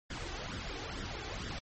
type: noise with flanger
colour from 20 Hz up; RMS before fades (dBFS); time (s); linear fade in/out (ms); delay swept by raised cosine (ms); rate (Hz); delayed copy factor
pink; -40; 0.1-1.59; 5; 0.57 to 2.67; 2.2; +0.6
effects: low-pass 6000 Hz 12 dB/octave + MP3 32 kbps